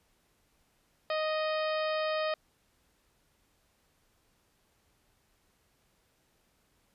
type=harmonic tone; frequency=622.3 Hz; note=D#5; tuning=in tune; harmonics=1 / 2 / 3 / 4 / 5 / 6 / 7 / 8; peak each=-30 / -36 / -40 / -42 / -44 / -46 / -47 / -48 dBFS; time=1.1-2.34 s; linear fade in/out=2 ms; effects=pink hiss -71 dBFS RMS until 6.94 s + resampled to 32000 Hz